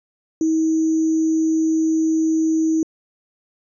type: tone with sample-and-hold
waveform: sine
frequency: 319.6 Hz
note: D#4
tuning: 47 cents sharp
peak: -15 dBFS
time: 0.41-2.83 s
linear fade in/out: 2 ms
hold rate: 6300 Hz
effects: resampled to 24000 Hz